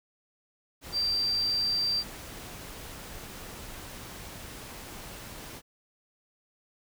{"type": "tone in noise", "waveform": "sine", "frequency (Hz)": 4699, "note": "D8", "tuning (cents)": 0, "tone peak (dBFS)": -25, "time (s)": [0.92, 2.04], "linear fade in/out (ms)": 50, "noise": "pink", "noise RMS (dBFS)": -43, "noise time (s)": [0.81, 5.62], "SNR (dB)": 15, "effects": []}